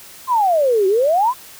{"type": "exponential two-way sweep", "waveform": "sine", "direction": "down then up", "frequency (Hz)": [1074, 370, 1074], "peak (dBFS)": -12, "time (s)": [0.27, 1.34], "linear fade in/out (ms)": 50, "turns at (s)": 0.87, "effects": ["white hiss -40 dBFS RMS until 1.59 s"]}